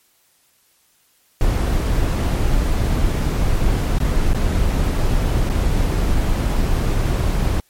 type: noise with dropouts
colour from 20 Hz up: brown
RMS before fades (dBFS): -17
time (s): 1.41-7.6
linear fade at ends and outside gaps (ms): 1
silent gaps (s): 3.985-4.001 / 4.333-4.346 / 5.492-5.498
effects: white hiss -59 dBFS RMS until 7.69 s + MP3 64 kbps